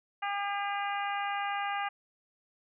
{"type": "harmonic tone", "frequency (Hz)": 403.2, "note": "G4", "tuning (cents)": 49, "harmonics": [2, 3, 4, 5, 6, 7], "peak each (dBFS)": [-33, -37, -39, -41, -43, -44], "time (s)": [0.22, 1.89], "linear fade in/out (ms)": 10, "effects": []}